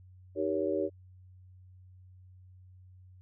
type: chord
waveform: sine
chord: Eb dominant seventh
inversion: none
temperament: just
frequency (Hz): 311.1 / 388.9 / 466.7 / 560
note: Eb4 / G4 / Bb4 / Db5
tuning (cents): 0 / -14 / +2 / +18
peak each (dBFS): -34 / -32 / -36 / -33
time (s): 0.35-0.9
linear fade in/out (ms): 50
effects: added 92 Hz sine -52 dBFS peak until 3.21 s